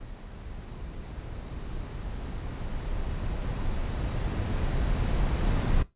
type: noise with level ramp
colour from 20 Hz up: brown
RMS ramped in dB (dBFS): -41 to -24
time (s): 0-5.83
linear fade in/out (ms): 10
effects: noise-tail reverb RT60 0.2 s tail -17 dB re dry + resampled to 8000 Hz